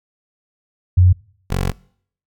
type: tone pair in turn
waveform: sine / 15% pulse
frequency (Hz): 90.6 / 46.04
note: F#2 / F#1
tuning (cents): -36 / -8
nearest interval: octave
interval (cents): 1172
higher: first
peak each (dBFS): -7 / -11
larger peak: first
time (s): 0.97-1.13 / 1.5-1.72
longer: second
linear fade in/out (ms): 10
effects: noise-tail reverb RT60 0.6 s tail -23 dB re dry